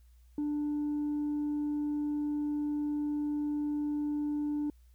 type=tone with tanh clipping; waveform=triangle; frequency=295.1 Hz; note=D4; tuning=8 cents sharp; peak=-30 dBFS; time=0.38-4.7 s; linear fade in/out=2 ms; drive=6 dB; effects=added 60 Hz sine -56 dBFS peak until 4.94 s + white hiss -74 dBFS RMS until 4.94 s